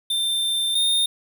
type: tone pair in turn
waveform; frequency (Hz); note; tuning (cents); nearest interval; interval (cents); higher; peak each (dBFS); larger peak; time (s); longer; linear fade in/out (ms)
square; 3584 / 3647; A7 / A#7; +31 / -39; unison; 30; second; -21 / -18; second; 0.1-0.75 / 0.75-1.06; first; 5
effects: none